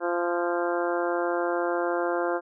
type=harmonic tone with a mistuned harmonic; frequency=173.6 Hz; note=F3; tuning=10 cents flat; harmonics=2 / 3 / 4 / 5 / 6 / 7 / 8 / 9; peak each=-28 / -29 / -31 / -36 / -35 / -39 / -35 / -38 dBFS; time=0-2.41 s; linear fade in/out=50 ms; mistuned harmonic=9; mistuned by=+26 cents; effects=none